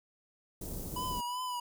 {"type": "band-stop noise", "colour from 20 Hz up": "pink", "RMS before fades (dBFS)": -40, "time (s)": [0.61, 1.21], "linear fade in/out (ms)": 5, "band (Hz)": [440, 9300], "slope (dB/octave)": 12}
{"type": "tone with vibrato", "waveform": "square", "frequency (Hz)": 987.8, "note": "B5", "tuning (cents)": 0, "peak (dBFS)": -35, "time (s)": [0.96, 1.6], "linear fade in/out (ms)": 5, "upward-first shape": "triangle", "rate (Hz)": 2.7, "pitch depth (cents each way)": 51}
{"effects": []}